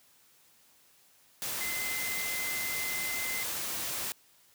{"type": "tone in noise", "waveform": "sine", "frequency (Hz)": 2062, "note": "C7", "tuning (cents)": -26, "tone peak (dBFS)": -35, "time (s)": [1.61, 3.43], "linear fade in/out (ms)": 0, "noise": "white", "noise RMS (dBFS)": -35, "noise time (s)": [1.42, 4.12], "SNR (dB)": -3, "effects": ["white hiss -63 dBFS RMS until 4.54 s", "high-pass 60 Hz 12 dB/octave"]}